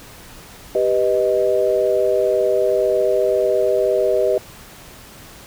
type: chord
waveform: sine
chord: G augmented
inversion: none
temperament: equal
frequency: 392 / 493.9 / 622.3 Hz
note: G4 / B4 / D#5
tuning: 0 / 0 / 0 cents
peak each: -19 / -19 / -18 dBFS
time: 0.75-4.38 s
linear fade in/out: 2 ms
effects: pink hiss -41 dBFS RMS until 5.46 s